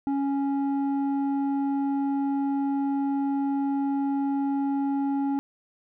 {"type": "tone with low-pass filter", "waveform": "square", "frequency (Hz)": 277.2, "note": "C#4", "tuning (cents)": 0, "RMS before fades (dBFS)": -26, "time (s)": [0.07, 5.39], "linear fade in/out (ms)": 0, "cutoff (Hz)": 650, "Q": 2.3, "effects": []}